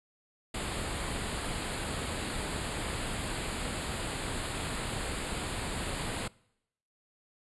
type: band-stop noise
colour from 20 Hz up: pink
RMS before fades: -35 dBFS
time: 0.54-6.28 s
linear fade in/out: 5 ms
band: 4800 to 7000 Hz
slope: 96 dB/octave
effects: noise-tail reverb RT60 0.8 s tail -24 dB re dry + resampled to 24000 Hz